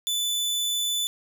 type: tone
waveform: sawtooth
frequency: 3494 Hz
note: A7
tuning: 13 cents flat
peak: -21 dBFS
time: 0.07-1.07 s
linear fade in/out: 0 ms
effects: none